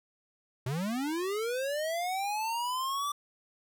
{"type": "linear sweep", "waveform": "square", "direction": "up", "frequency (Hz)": [119.4, 1174.7], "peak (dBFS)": -31, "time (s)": [0.66, 3.12], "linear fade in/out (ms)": 5, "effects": []}